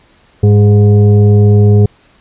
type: tone with frequency modulation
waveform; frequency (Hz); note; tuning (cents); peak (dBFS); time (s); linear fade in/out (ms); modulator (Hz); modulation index
sine; 104.1; G#2; +5; -3; 0.43-1.86; 5; 308; 0.64
effects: pink hiss -48 dBFS RMS until 2.2 s + resampled to 8000 Hz